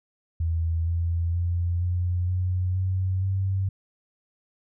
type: tone with pitch steps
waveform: sine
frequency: 82.41 / 84.53 / 86.71 / 88.94 / 91.23 / 93.58 / 95.99 Hz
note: E2 / E2 / F2 / F2 / F#2 / F#2 / G2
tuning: 0 / +44 / -12 / +32 / -24 / +20 / -36 cents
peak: -22 dBFS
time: 0.4-3.69 s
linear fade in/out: 5 ms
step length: 470 ms
effects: none